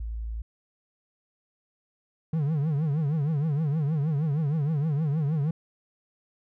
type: tone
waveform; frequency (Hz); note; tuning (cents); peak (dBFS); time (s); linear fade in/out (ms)
sine; 55.7; A1; +22; -30; 0-0.42; 5
type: tone with vibrato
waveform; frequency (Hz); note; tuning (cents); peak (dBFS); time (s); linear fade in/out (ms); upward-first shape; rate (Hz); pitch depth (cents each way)
triangle; 150.7; D3; +45; -21; 2.33-5.51; 5; triangle; 6.4; 180
effects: none